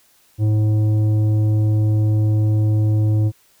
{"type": "tone with tanh clipping", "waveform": "sine", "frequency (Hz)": 107.1, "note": "A2", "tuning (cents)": -46, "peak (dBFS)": -15, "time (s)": [0.38, 3.32], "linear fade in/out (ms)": 50, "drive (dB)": 9, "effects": ["white hiss -56 dBFS RMS until 3.6 s"]}